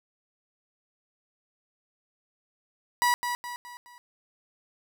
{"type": "tone with echo", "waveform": "30% pulse", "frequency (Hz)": 972, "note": "B5", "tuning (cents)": -28, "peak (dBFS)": -18, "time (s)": [3.02, 3.14], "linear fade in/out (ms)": 0, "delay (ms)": 210, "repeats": 4, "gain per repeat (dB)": -7, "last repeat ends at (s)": 3.98, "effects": []}